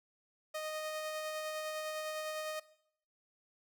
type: tone with tremolo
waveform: sawtooth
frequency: 620 Hz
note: D#5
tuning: 6 cents flat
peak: -33 dBFS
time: 0.54-2.6 s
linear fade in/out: 10 ms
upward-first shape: sine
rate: 9.9 Hz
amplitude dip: 25%
effects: noise-tail reverb RT60 0.7 s tail -19 dB re dry